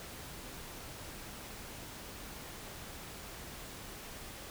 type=silence; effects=pink hiss -47 dBFS RMS until 4.5 s